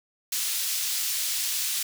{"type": "high-pass noise", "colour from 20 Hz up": "pink", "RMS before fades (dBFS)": -28, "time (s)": [0.32, 1.83], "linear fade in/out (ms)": 5, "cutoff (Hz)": 3900, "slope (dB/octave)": 12, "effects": []}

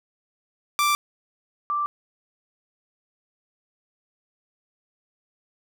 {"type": "tone pair in turn", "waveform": ["sawtooth", "sine"], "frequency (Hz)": [1174.7, 1174.7], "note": ["D6", "D6"], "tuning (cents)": [0, 0], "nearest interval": "unison", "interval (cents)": 0, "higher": "neither", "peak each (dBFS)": [-15, -22], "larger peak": "first", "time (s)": [[0.79, 0.95], [1.7, 1.86]], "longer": "neither", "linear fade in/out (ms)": 0, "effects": []}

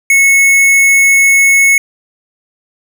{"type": "tone with hard clipping", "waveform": "sine", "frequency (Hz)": 2197, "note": "C#7", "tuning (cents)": -16, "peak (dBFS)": -6, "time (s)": [0.1, 1.78], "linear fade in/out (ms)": 2, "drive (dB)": 18, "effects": []}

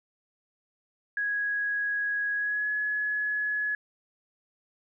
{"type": "tone with pitch glide", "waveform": "sine", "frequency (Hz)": [1661.2, 1694.1], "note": ["G#6", "G#6"], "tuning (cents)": [0, 34], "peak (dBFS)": -26, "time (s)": [1.17, 3.75], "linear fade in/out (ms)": 2, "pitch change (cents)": 34, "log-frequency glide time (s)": [2.35, 2.69], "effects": []}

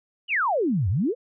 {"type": "exponential two-way sweep", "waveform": "sine", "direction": "down then up", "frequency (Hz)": [3061, 84, 538], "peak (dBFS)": -20, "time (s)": [0.28, 1.15], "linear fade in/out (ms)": 50, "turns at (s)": 0.89, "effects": []}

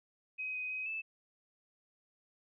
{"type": "tone with pitch steps", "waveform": "sine", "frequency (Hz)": [2525, 2507, 2523, 2627], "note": ["D#7", "D#7", "D#7", "E7"], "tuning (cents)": [25, 12, 23, -7], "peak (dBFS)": -36, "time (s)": [0.38, 1.02], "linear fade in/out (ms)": 20, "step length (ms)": 160, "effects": []}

